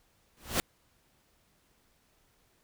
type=noise with exponential growth; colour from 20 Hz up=pink; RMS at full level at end=-24 dBFS; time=0.37-0.6 s; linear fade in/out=0 ms; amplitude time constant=48 ms; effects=pink hiss -69 dBFS RMS until 2.63 s